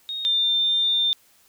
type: tone pair in turn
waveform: sine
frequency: 3729 / 3601 Hz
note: A#7 / A7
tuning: 0 / +39 cents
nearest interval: minor second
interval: 61 cents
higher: first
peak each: -27 / -18 dBFS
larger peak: second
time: 0.09-0.25 / 0.25-1.13 s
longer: second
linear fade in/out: 0 ms
effects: white hiss -58 dBFS RMS until 1.48 s